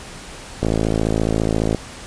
click train, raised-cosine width 2 ms, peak -5 dBFS, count 62, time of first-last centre 0.63-1.747 s, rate 54.6 Hz, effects pink hiss -36 dBFS RMS until 2.06 s + resampled to 22050 Hz

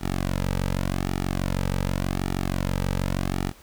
sawtooth tone with flanger, 46.25 Hz, F#1, in tune, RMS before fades -26 dBFS, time 0-3.53 s, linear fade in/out 50 ms, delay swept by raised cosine 1.9 to 2.85 ms, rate 0.87 Hz, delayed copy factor -0.9, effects pink hiss -52 dBFS RMS until 3.62 s

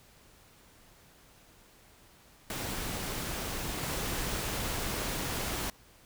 pink noise with level steps, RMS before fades -36 / -34 dBFS, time 2.5-5.7 s, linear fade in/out 2 ms, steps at 3.83 s, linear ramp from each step 5 ms, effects pink hiss -59 dBFS RMS until 6.05 s

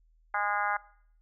harmonic tone, 205.4 Hz, G#3, 19 cents flat, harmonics 3 / 4 / 5 / 6 / 7 / 8 / 9 / 10, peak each -42 / -31 / -37 / -34 / -33 / -35 / -46 / -40 dBFS, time 0.34-0.77 s, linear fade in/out 5 ms, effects noise-tail reverb RT60 0.6 s tail -21 dB re dry + added 40 Hz sine -61 dBFS peak until 1.21 s

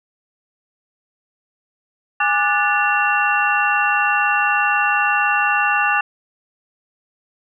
sine tone cluster, 825 / 1183 / 1469 / 1745 / 2731 Hz, G#5 / D6 / F#6 / A6 / F7, -12 / +12 / -13 / -15 / -39 cents, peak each -21 dBFS, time 2.2-6.01 s, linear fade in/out 5 ms, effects none

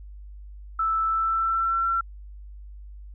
sine tone with pitch glide, 1318.5 to 1354.8 Hz, E6 to E6, 0 to +47 cents, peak -21 dBFS, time 0.79-2.01 s, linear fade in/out 5 ms, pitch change +47 cents, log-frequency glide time 1.06-1.86 s, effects added 50 Hz sine -39 dBFS peak until 3.14 s

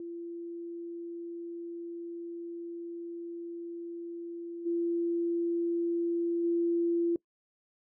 sine tone with level steps, 340.6 Hz, F4, 43 cents flat, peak -37 / -27 / -25 dBFS, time 0-7.16 s, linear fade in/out 2 ms, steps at 4.65 / 6.43 s, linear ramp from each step 20 ms, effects noise-tail reverb RT60 0.1 s tail -23 dB re dry

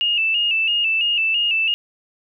sine tone with vibrato, 2746 Hz, F7, 30 cents flat, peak -16 dBFS, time 0.01-1.74 s, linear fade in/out 0 ms, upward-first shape square, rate 3 Hz, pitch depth 64 cents each way, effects none

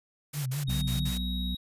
white noise bursts, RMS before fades -39 dBFS, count 5, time 0.33-1.18 s, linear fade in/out 10 ms, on 130 ms, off 50 ms
sine tone with vibrato, 137.2 Hz, C#3, 17 cents flat, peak -29 dBFS, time 0.33-1.13 s, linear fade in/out 50 ms, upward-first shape sine, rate 4.7 Hz, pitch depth 130 cents each way
triangle tone with pitch glide, 3741 to 3800 Hz, A#7 to A#7, +5 to +33 cents, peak -35 dBFS, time 0.67-1.57 s, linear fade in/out 10 ms, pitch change +28 cents, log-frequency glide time 0.82-1.2 s
harmonic tone, 61.4 Hz, B1, 9 cents flat, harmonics 1 / 3 / 4, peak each -31 / -34 / -40 dBFS, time 0.68-1.55 s, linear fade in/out 5 ms
effects resampled to 32000 Hz

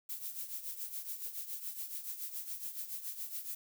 violet noise with tremolo, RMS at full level -39 dBFS, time 0.09-3.55 s, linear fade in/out 5 ms, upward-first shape triangle, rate 7.1 Hz, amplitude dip 75%, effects none

